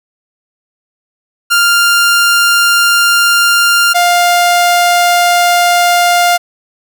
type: tone pair in turn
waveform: sawtooth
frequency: 1396.9 / 702.5 Hz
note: F6 / F5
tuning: 0 / +10 cents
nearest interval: octave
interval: 1190 cents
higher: first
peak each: -3 dBFS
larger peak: neither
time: 1.5-3.94 / 3.94-6.38 s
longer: neither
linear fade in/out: 20 ms
effects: none